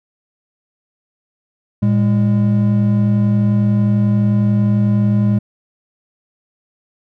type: tone pair together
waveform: triangle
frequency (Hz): 113.11 / 204.3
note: A2 / G#3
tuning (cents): +48 / -28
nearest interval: minor seventh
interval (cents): 1024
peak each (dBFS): -12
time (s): 1.82-5.39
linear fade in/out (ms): 10
effects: none